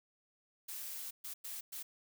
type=noise bursts at uneven times; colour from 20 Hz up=blue; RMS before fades=-44 dBFS; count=4; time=0.68-1.11 / 1.24-1.34 / 1.44-1.61 / 1.72-1.83 s; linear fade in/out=10 ms; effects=none

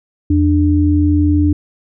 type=tone pair together; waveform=sine; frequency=84.5 / 296.5 Hz; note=E2 / D4; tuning=+43 / +17 cents; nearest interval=octave + minor seventh; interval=2174 cents; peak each=-12 dBFS; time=0.3-1.53 s; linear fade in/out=5 ms; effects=none

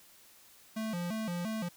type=tone with vibrato; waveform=square; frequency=196 Hz; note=G3; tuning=in tune; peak=-34 dBFS; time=0.76-1.69 s; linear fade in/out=10 ms; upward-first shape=square; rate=2.9 Hz; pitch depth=200 cents each way; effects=white hiss -59 dBFS RMS until 1.76 s

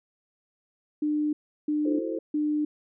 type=tone bursts; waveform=sine; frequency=300 Hz; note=D4; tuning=37 cents sharp; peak=-23 dBFS; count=3; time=1.02-2.65 s; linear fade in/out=5 ms; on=310 ms; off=350 ms
type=chord; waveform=sine; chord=F# half-diminished seventh; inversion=third; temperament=equal; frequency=329.6 / 370 / 440 / 523.3 Hz; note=E4 / F#4 / A4 / C5; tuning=0 / 0 / 0 / 0 cents; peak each=-31 / -36 / -34 / -34 dBFS; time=1.85-2.19 s; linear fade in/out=5 ms
effects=none

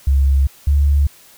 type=tone pair in turn; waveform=sine; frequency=68.5 / 71.41 Hz; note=C#2 / D2; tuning=-20 / -48 cents; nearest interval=minor second; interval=72 cents; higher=second; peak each=-10 dBFS; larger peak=neither; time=0.07-0.47 / 0.67-1.07 s; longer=neither; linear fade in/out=5 ms; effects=white hiss -46 dBFS RMS until 1.37 s

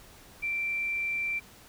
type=tone; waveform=sine; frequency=2349 Hz; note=D7; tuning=in tune; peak=-28 dBFS; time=0.42-1.4 s; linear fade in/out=20 ms; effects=pink hiss -53 dBFS RMS until 1.68 s

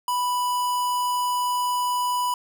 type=tone with notch filter; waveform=square; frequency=987.8 Hz; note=B5; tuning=in tune; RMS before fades=-24 dBFS; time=0.08-2.34 s; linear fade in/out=2 ms; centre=3800 Hz; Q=1.8; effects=none

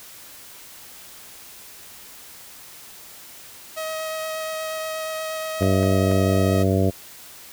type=tone with vibrato; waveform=sawtooth; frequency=634 Hz; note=D#5; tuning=32 cents sharp; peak=-23 dBFS; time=3.76-6.64 s; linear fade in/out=20 ms; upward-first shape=triangle; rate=8.4 Hz; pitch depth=10 cents each way
type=harmonic tone; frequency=95.6 Hz; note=G2; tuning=43 cents flat; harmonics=1 / 2 / 3 / 4 / 5 / 6 / 7; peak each=-20 / -23 / -25 / -26 / -27 / -28 / -28 dBFS; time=5.6-6.91 s; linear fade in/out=20 ms
type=clicks; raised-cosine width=0.5 ms; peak=-21 dBFS; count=3; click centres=5.627 / 5.831 / 6.115 s
effects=white hiss -43 dBFS RMS until 7.52 s

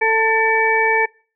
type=harmonic tone with a mistuned harmonic; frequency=444.7 Hz; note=A4; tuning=18 cents sharp; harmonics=1 / 2 / 4 / 5; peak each=-19 / -19 / -19 / -19 dBFS; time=0.01-1.06 s; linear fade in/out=10 ms; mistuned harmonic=5; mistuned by=+46 cents; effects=noise-tail reverb RT60 0.4 s tail -24 dB re dry

